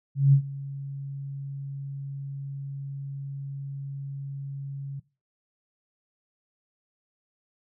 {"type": "tone with ADSR envelope", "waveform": "sine", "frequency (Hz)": 138.59, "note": "C#3", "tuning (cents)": 0, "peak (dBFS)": -12, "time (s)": [0.15, 5], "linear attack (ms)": 180, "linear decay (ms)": 86, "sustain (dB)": -20, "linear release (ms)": 10, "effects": ["noise-tail reverb RT60 0.3 s tail -20 dB re dry"]}